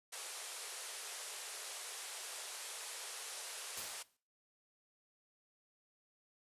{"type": "band-pass noise", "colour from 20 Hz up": "white", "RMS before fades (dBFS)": -47, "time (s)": [0.12, 4.03], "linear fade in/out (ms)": 10, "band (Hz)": [400, 11000], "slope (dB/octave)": 48}
{"type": "noise with exponential decay", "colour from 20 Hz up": "white", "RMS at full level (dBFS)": -42, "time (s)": [3.77, 4.17], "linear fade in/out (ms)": 5, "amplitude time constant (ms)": 85}
{"effects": ["noise-tail reverb RT60 0.4 s tail -23 dB re dry", "resampled to 32000 Hz"]}